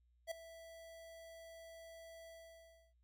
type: tone with ADSR envelope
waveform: square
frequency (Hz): 659.3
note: E5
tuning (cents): 0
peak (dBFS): -38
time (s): 0.27-2.94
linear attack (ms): 43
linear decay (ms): 5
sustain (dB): -16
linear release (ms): 660
effects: added 60 Hz sine -70 dBFS peak until 3.03 s